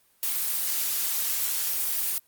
blue noise, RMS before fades -27 dBFS, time 0.23-2.18 s, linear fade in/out 0 ms, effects white hiss -64 dBFS RMS until 2.27 s + Opus 32 kbps

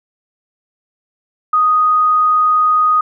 sine tone, 1244.5 Hz, D#6, in tune, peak -9 dBFS, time 1.53-3.01 s, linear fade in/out 5 ms, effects none

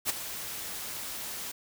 white noise with ADSR envelope, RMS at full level -26 dBFS, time 0.05-1.52 s, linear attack 47 ms, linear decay 12 ms, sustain -12 dB, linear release 11 ms, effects none

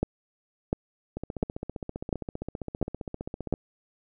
two click trains, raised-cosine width 2 ms, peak -20 / -11 dBFS, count 37 / 6, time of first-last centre 1.17-3.538 / 0.03-3.527 s, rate 15.2 / 1.43 Hz, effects none

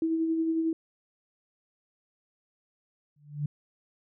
sine tone with tremolo, 324.8 Hz, E4, 26 cents flat, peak -23 dBFS, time 0.02-0.73 s, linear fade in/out 2 ms, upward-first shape sine, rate 11 Hz, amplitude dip 35%
sine tone with exponential growth, 146.83 Hz, D3, in tune, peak -24 dBFS, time 3.16-3.46 s, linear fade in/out 5 ms, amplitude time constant 64 ms
effects none

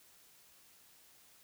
silence, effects white hiss -63 dBFS RMS until 1.43 s

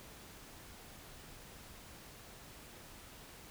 silence, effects pink hiss -54 dBFS RMS until 3.5 s

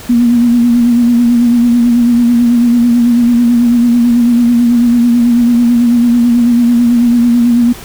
sine tone with vibrato, 238.5 Hz, A#3, 40 cents sharp, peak -5 dBFS, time 0.09-7.73 s, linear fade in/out 10 ms, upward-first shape sine, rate 9.1 Hz, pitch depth 37 cents each way, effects pink hiss -30 dBFS RMS until 7.84 s

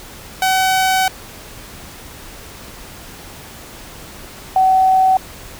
sawtooth / sine tone pair in turn, 756 / 756 Hz, F#5 / F#5, +37 / +37 cents, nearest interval unison, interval 0 cents, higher neither, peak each -9 dBFS, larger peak neither, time 0.42-1.08 / 4.56-5.17 s, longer first, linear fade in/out 2 ms, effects pink hiss -36 dBFS RMS until 5.59 s

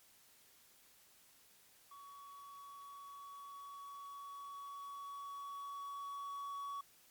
triangle tone with level ramp, 1126 Hz, C#6, 27 cents sharp, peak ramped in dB -51 to -39 dBFS, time 1.91-6.81 s, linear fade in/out 5 ms, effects white hiss -66 dBFS RMS until 7.1 s + MP3 96 kbps

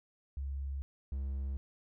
sine / triangle tone pair in turn, 68.7 / 67.83 Hz, C#2 / C#2, -15 / -37 cents, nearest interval unison, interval 22 cents, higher first, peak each -35 / -32 dBFS, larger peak second, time 0.37-0.82 / 1.12-1.57 s, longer neither, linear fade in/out 0 ms, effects none

